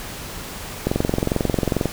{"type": "click train", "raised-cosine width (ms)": 2, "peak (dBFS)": -5, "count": 23, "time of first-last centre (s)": [0.87, 1.857], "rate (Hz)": 22.3, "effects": ["pink hiss -33 dBFS RMS until 1.92 s"]}